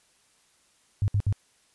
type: tone bursts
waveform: sine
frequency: 101.2 Hz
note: G#2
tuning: 44 cents flat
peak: -20 dBFS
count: 3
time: 1.02-1.326 s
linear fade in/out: 0 ms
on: 60 ms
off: 63 ms
effects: white hiss -64 dBFS RMS until 1.74 s + resampled to 24000 Hz